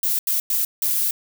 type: noise bursts at uneven times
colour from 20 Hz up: violet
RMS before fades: -21 dBFS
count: 4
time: 0.03-0.19 / 0.27-0.4 / 0.5-0.65 / 0.82-1.11 s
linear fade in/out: 2 ms
effects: none